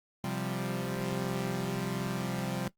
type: chord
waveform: sawtooth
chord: C suspended fourth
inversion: none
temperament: equal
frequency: 130.81 / 174.61 / 196 Hz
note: C3 / F3 / G3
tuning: 0 / 0 / 0 cents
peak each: -32 dBFS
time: 0.24-2.68 s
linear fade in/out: 2 ms
effects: noise-tail reverb RT60 0.1 s tail -19 dB re dry + Opus 32 kbps